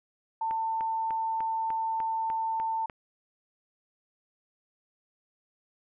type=tone; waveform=sine; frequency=895 Hz; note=A5; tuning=29 cents sharp; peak=-27 dBFS; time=0.41-2.86 s; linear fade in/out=5 ms
type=click train; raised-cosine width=0.5 ms; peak=-26 dBFS; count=9; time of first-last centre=0.51-2.898 s; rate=3.35 Hz
effects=none